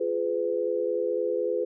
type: chord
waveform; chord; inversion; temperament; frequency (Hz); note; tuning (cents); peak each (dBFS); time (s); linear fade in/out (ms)
sine; F diminished; none; just; 349.2 / 419.1 / 502.9; F4 / Ab4 / Cb5; 0 / +16 / +31; -31 / -29 / -27; 0-1.65; 10
effects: none